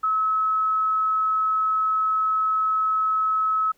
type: tone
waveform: sine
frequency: 1290 Hz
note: E6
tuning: 38 cents flat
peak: -19 dBFS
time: 0.03-3.72 s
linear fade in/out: 10 ms
effects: pink hiss -63 dBFS RMS until 3.77 s